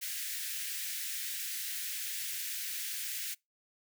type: high-pass noise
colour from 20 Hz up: white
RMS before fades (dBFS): -38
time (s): 0.01-3.35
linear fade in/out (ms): 20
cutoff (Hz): 1600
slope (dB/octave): 48
effects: noise-tail reverb RT60 0.2 s tail -25 dB re dry